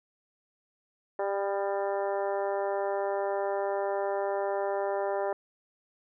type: harmonic tone with a mistuned harmonic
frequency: 198.3 Hz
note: G3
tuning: 20 cents sharp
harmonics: 2 / 3 / 4 / 5 / 6 / 7 / 8 / 9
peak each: -32 / -31 / -34 / -39 / -47 / -45 / -51 / -46 dBFS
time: 1.19-5.33 s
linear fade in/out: 2 ms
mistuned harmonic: 6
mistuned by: +39 cents
effects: none